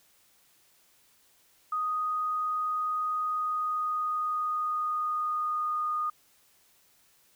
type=tone with pitch glide; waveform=sine; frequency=1244.5 to 1228.1 Hz; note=D#6 to D#6; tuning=0 to -23 cents; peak=-27 dBFS; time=1.72-6.1 s; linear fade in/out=5 ms; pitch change=-23 cents; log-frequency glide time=3.24-5.91 s; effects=white hiss -64 dBFS RMS until 7.35 s